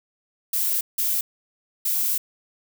violet noise bursts at uneven times, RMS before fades -23 dBFS, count 3, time 0.53-0.81 / 0.98-1.21 / 1.85-2.18 s, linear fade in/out 5 ms, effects none

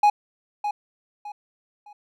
triangle tone with echo, 830.6 Hz, G#5, in tune, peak -11 dBFS, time 0.03-0.1 s, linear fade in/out 5 ms, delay 610 ms, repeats 3, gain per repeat -10 dB, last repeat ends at 1.93 s, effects none

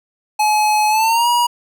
square tone with pitch glide, 850 to 959.6 Hz, G#5 to A#5, +40 to +50 cents, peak -13 dBFS, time 0.39-1.47 s, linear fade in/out 10 ms, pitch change +210 cents, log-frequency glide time 0.89-1.28 s, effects none

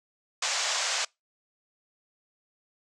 white band-pass noise, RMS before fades -29 dBFS, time 0.42-1.05 s, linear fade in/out 5 ms, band 530 to 7400 Hz, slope 48 dB/octave, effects noise-tail reverb RT60 0.2 s tail -25 dB re dry

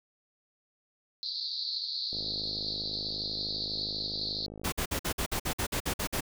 white band-pass noise, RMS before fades -35 dBFS, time 1.23-4.46 s, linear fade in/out 0 ms, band 4000 to 4600 Hz, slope 96 dB/octave
click train, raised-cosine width 2 ms, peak -30 dBFS, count 135, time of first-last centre 2.13-4.692 s, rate 52.3 Hz
pink noise bursts, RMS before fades -31 dBFS, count 12, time 4.64-6.208 s, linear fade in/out 10 ms, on 83 ms, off 52 ms
effects none

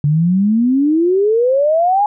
sine exponential sweep, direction up, 142.2 to 845 Hz, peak -10 dBFS, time 0.04-2.06 s, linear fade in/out 2 ms, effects none

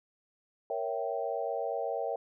sine chord, A# diminished seventh, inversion none, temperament equal with one note detuned, 466.2 / 554.4 / 659.3 / 779 Hz, A#4 / C#5 / E5 / G5, 0 / 0 / 0 / -11 cents, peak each -36 / -36 / -36 / -37 dBFS, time 0.7-2.16 s, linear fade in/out 2 ms, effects none

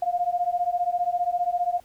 sine beating tone pair, 700 / 715 Hz, F5 / F5, +4 / +41 cents, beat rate 15 Hz, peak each -25 / -25 dBFS, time 0.02-1.8 s, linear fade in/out 5 ms, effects pink hiss -58 dBFS RMS until 1.84 s

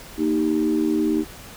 sine chord, Eb major, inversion second, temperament equal, 233.1 / 311.1 / 392 Hz, Bb3 / Eb4 / G4, 0 / 0 / 0 cents, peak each -24 / -19 / -25 dBFS, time 0.17-1.25 s, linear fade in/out 50 ms, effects tanh soft clip ceiling -10 dBFS + pink hiss -41 dBFS RMS until 1.56 s

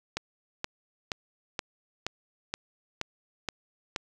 click train, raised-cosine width 0.2 ms, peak -13 dBFS, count 9, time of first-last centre 0.17-3.961 s, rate 2.11 Hz, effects none

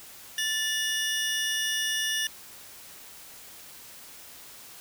25% pulse tone pair together, 1760 / 2897 Hz, A6 / F#7, 0 / -37 cents, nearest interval major sixth, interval 863 cents, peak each -25 / -26 dBFS, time 0.38-2.27 s, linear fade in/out 2 ms, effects white hiss -47 dBFS RMS until 4.8 s

